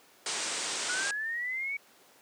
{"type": "low-pass noise", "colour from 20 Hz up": "white", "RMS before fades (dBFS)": -34, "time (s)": [0.26, 1.11], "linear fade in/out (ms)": 2, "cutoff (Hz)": 9000, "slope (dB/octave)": 96}
{"type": "linear sweep", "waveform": "sine", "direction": "up", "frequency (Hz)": [1444, 2269], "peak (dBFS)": -31, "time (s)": [0.89, 1.77], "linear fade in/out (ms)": 5}
{"effects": ["pink hiss -59 dBFS RMS until 2.21 s", "high-pass 300 Hz 12 dB/octave"]}